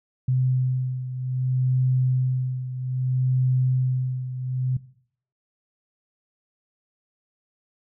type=beating tone pair; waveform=sine; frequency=128.2 / 128.82 Hz; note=C3 / C3; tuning=-35 / -27 cents; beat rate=0.62 Hz; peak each=-22 / -27 dBFS; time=0.28-4.77 s; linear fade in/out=5 ms; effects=noise-tail reverb RT60 0.6 s tail -18 dB re dry